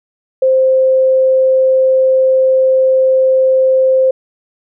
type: tone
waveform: sine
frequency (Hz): 523.3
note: C5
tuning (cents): 0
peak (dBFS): -7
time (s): 0.42-4.11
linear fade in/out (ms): 5
effects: none